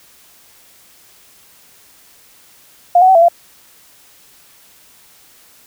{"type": "tone with pitch steps", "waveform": "sine", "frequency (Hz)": [705, 745, 761, 669, 687], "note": ["F5", "F#5", "F#5", "E5", "F5"], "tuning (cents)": [16, 12, 48, 25, -29], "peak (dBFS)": -5, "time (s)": [2.95, 3.285], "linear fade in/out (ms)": 5, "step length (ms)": 67, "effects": ["white hiss -47 dBFS RMS until 5.66 s"]}